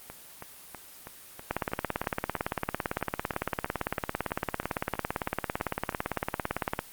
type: two click trains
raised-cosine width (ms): 0.5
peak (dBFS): -24 / -12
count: 19 / 95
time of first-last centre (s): 0.1-5.925 / 1.51-6.791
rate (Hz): 3.09 / 17.8
effects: white hiss -49 dBFS RMS until 6.92 s + Opus 24 kbps